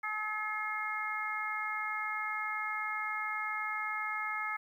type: harmonic tone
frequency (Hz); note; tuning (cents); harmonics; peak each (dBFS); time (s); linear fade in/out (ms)
427.6; A4; -49; 2 / 3 / 4 / 5; -42 / -37 / -41 / -37; 0.03-4.57; 10
effects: 11-bit